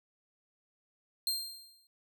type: tone with exponential decay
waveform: sawtooth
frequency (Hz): 4186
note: C8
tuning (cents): 0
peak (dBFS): -25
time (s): 1.27-1.87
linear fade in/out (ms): 1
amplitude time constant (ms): 130
effects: none